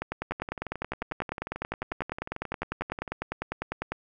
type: two click trains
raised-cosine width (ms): 0.5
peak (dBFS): -15 / -20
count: 40 / 32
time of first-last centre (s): 0.02-3.92 / 0.31-3.078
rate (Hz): 10 / 11.2
effects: none

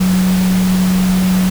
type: tone in noise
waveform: sine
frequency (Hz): 185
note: F#3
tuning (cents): 0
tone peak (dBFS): -10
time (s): 0-1.5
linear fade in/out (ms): 10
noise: pink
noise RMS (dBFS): -23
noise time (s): 0-1.5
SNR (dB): +10
effects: none

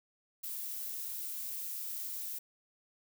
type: noise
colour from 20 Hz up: violet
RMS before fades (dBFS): -40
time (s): 0.43-2.39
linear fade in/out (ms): 10
effects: none

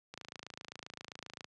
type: click train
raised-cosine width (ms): 0.2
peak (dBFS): -27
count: 37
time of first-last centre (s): 0.14-1.444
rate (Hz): 27.6
effects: high-pass 100 Hz 12 dB/octave + resampled to 24000 Hz

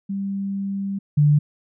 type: tone pair in turn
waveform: sine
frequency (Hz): 197 / 147.58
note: G3 / D3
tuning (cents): +9 / +9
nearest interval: perfect fourth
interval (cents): 500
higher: first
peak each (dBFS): -23 / -12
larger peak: second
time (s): 0.09-0.99 / 1.17-1.39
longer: first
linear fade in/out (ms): 10
effects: none

